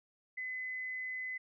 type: tone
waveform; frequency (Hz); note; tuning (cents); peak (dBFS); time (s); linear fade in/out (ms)
sine; 2025; B6; +43; -37; 0.37-1.38; 10
effects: none